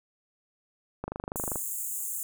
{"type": "click train", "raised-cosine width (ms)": 1, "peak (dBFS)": -19, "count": 14, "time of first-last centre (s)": [1.04, 1.558], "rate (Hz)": 25.1}
{"type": "high-pass noise", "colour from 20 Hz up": "pink", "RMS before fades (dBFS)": -34, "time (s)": [1.36, 2.23], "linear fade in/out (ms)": 0, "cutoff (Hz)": 6800, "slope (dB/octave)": 96}
{"effects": []}